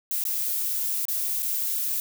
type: noise with dropouts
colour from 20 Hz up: violet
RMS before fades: -27 dBFS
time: 0.11-2 s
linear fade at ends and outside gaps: 1 ms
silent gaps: 0.239-0.252 / 1.053-1.083 / 1.423-1.428 s
effects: none